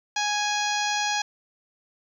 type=harmonic tone; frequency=830.6 Hz; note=G#5; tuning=in tune; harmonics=1 / 2 / 3 / 4 / 5 / 6 / 7 / 8; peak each=-27 / -30 / -32 / -33 / -34 / -35 / -35 / -36 dBFS; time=0.16-1.22 s; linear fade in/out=5 ms; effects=9-bit